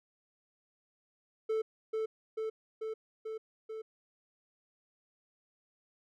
triangle tone with echo, 440 Hz, A4, in tune, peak -27 dBFS, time 1.49-1.62 s, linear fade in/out 10 ms, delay 440 ms, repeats 5, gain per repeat -2 dB, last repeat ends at 3.82 s, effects none

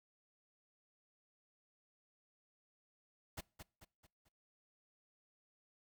pink noise with echo, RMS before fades -45 dBFS, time 3.37-3.41 s, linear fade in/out 10 ms, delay 220 ms, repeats 4, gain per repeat -7 dB, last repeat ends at 4.29 s, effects noise-tail reverb RT60 0.4 s tail -25 dB re dry

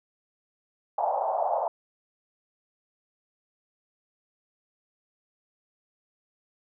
white band-pass noise, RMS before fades -27 dBFS, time 0.98-1.68 s, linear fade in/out 2 ms, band 600 to 870 Hz, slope 48 dB/octave, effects none

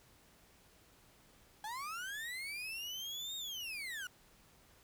35% pulse linear two-way sweep, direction up then down, 822 to 3737 to 1411 Hz, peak -39 dBFS, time 1.64-4.07 s, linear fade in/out 2 ms, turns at 3.36 s, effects pink hiss -65 dBFS RMS until 4.83 s

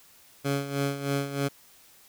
15% pulse tone with tremolo, 140 Hz, C#3, 18 cents sharp, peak -18 dBFS, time 0.44-1.49 s, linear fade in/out 20 ms, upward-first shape sine, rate 3.2 Hz, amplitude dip 70%, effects white hiss -56 dBFS RMS until 2.08 s

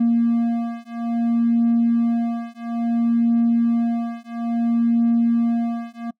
triangle beating tone pair, 233 / 233.59 Hz, A#3 / A#3, -1 / +4 cents, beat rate 0.59 Hz, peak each -17 dBFS, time 0-6.11 s, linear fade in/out 10 ms, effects noise-tail reverb RT60 0.1 s tail -24 dB re dry + tanh soft clip ceiling -10 dBFS

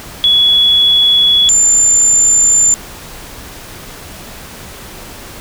sine tone pair in turn, 3383 / 7168 Hz, G#7 / A8, +31 / +31 cents, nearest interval octave + minor second, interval 1300 cents, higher second, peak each -6 dBFS, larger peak neither, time 0.24-1.49 / 1.49-2.74 s, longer neither, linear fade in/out 0 ms, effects pink hiss -31 dBFS RMS until 5.4 s

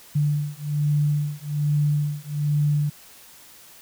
sine beating tone pair, 146.83 / 148.03 Hz, D3 / D3, 0 / +14 cents, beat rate 1.2 Hz, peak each -23 / -23 dBFS, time 0.15-2.9 s, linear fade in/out 10 ms, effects white hiss -48 dBFS RMS until 3.81 s

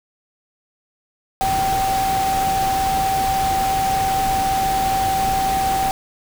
sine tone in noise, 772 Hz, G5, 27 cents flat, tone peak -17 dBFS, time 1.41-5.91 s, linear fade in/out 0 ms, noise pink, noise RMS -26 dBFS, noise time 1.41-5.91 s, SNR +6 dB, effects none

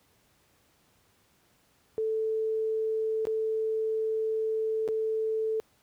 sine tone with dropouts, 440 Hz, A4, in tune, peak -26 dBFS, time 1.98-5.6 s, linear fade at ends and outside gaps 0 ms, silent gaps 3.253-3.27 / 4.878-4.887 s, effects pink hiss -66 dBFS RMS until 5.82 s + high-pass 60 Hz 12 dB/octave

